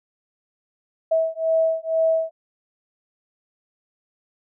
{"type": "beating tone pair", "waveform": "sine", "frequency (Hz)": [647, 649.1], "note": ["E5", "E5"], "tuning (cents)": [-32, -27], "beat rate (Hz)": 2.1, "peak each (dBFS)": -21, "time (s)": [1.11, 2.31], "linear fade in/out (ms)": 10, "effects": []}